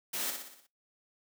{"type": "noise with echo", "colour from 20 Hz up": "white", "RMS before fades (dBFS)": -35, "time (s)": [0.13, 0.31], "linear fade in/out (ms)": 10, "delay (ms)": 60, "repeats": 6, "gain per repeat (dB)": -5, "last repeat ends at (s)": 0.67, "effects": ["noise-tail reverb RT60 0.2 s tail -21 dB re dry", "high-pass 200 Hz 12 dB/octave"]}